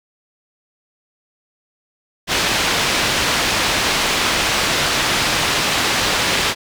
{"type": "low-pass noise", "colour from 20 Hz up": "white", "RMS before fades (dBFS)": -18, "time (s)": [2.27, 6.55], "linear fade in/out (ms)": 50, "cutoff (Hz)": 4100, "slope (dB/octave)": 12, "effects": []}